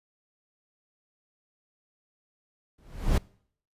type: noise with exponential growth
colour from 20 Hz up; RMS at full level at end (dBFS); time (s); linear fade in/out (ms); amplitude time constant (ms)
brown; -18; 2.78-3.18; 5; 85
effects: noise-tail reverb RT60 0.6 s tail -24 dB re dry + resampled to 32000 Hz